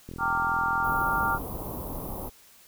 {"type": "click train", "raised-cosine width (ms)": 3, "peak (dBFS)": -26, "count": 57, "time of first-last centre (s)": [0.09, 1.42], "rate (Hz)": 42.1}
{"type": "chord", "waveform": "sine", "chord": "G minor seventh", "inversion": "none", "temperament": "equal with one note detuned", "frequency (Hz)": [784, 913.7, 1174.7, 1396.9], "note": ["G5", "Bb5", "D6", "F6"], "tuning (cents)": [0, -35, 0, 0], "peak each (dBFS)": [-33, -29, -29, -27], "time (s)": [0.18, 1.39], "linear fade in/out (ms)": 50}
{"type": "band-stop noise", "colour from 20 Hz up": "pink", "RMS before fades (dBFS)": -35, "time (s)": [0.83, 2.3], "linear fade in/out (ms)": 20, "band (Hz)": [1100, 11000], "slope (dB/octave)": 48}
{"effects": ["white hiss -55 dBFS RMS until 2.67 s"]}